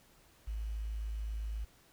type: tone with quantisation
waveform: sine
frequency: 53.9 Hz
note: A1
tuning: 35 cents flat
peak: -35 dBFS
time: 0.47-1.65 s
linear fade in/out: 10 ms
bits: 10
effects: pink hiss -64 dBFS RMS until 1.92 s